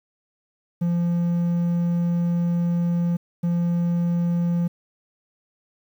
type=tone pair in turn; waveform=triangle; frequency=172.3 / 172.3 Hz; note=F3 / F3; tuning=-23 / -23 cents; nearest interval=unison; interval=0 cents; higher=neither; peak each=-17 dBFS; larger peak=neither; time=0.81-3.17 / 3.43-4.68 s; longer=first; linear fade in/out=10 ms; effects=9-bit